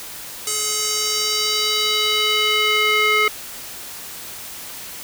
square tone with band-pass filter sweep, 426.1 Hz, G#4, 44 cents sharp, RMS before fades -19 dBFS, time 0.47-3.28 s, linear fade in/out 2 ms, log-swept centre 7800 to 2000 Hz, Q 2, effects white hiss -34 dBFS RMS until 5.03 s

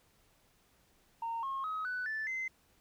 sine tone with pitch steps, 919 / 1080.3 / 1270 / 1492.9 / 1755 / 2063 Hz, A#5 / C#6 / D#6 / F#6 / A6 / C7, -25 / -45 / +35 / +15 / -5 / -25 cents, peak -33 dBFS, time 1.22-2.48 s, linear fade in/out 5 ms, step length 210 ms, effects tanh soft clip ceiling -31 dBFS + pink hiss -69 dBFS RMS until 2.8 s

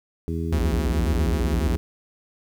harmonic tone, 82.41 Hz, E2, in tune, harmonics 1 / 2 / 3 / 4 / 5, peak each -27 / -30 / -32 / -33 / -34 dBFS, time 0.28-1.77 s, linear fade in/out 0 ms
square tone with vibrato, 65.5 Hz, C2, 2 cents sharp, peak -22 dBFS, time 0.52-1.76 s, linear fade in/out 5 ms, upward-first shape square, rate 7.4 Hz, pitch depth 220 cents each way
effects 9-bit

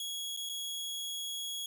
sawtooth tone with dropouts, 3333 Hz, G#7, 5 cents sharp, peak -33 dBFS, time 0-1.66 s, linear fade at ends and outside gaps 2 ms, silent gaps 0.365-0.372 / 0.491-0.495 s, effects none

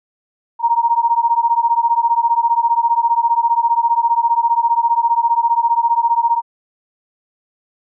sine beating tone pair, 927 / 942 Hz, A#5 / A#5, -10 / +18 cents, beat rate 15 Hz, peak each -15 dBFS, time 0.59-6.42 s, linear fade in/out 50 ms, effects none

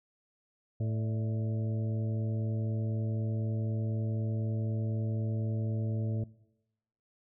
harmonic tone with a mistuned harmonic, 110 Hz, A2, in tune, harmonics 1 / 2 / 3 / 4 / 5 / 6, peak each -29 / -40 / -45 / -46 / -47 / -51 dBFS, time 0.8-6.24 s, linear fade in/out 5 ms, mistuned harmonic 5, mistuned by +80 cents, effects noise-tail reverb RT60 0.9 s tail -21 dB re dry

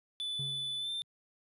triangle tone with pitch glide, 3486 to 3572 Hz, A7 to A7, -17 to +25 cents, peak -33 dBFS, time 0.2-1.02 s, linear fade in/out 0 ms, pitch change +42 cents, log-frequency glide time 0.78-0.91 s
triangle tone with exponential decay, 138.59 Hz, C#3, in tune, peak -35 dBFS, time 0.39-1.04 s, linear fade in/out 5 ms, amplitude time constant 140 ms
effects resampled to 32000 Hz

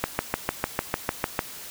click train, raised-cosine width 0.5 ms, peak -7 dBFS, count 10, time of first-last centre 0.04-1.391 s, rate 6.66 Hz, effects white hiss -40 dBFS RMS until 1.7 s

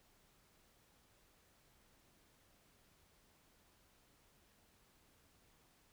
silence, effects pink hiss -71 dBFS RMS until 5.92 s

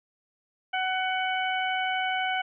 harmonic tone, 748 Hz, F#5, 19 cents sharp, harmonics 1 / 2 / 3 / 4, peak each -28 / -31 / -33 / -34 dBFS, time 0.73-2.42 s, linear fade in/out 10 ms, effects none

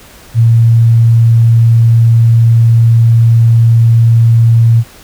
sine tone, 115.3 Hz, A#2, 19 cents flat, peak -3 dBFS, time 0.34-4.84 s, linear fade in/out 50 ms, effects pink hiss -37 dBFS RMS until 5.03 s

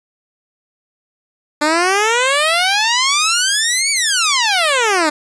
10% pulse exponential two-way sweep, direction up then down, 292.5 to 2307 to 292.5 Hz, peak -4 dBFS, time 1.61-5.1 s, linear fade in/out 10 ms, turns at 3.91 s, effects resampled to 22050 Hz + 7-bit

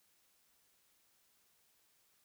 silence, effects white hiss -73 dBFS RMS until 2.24 s

